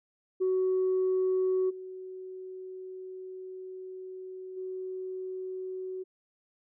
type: tone with level steps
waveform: sine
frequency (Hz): 373.3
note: F#4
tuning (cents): +15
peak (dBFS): -23 / -39 / -34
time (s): 0.4-6.04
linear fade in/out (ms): 20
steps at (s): 1.69 / 4.56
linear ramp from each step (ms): 20
effects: tanh soft clip ceiling -21 dBFS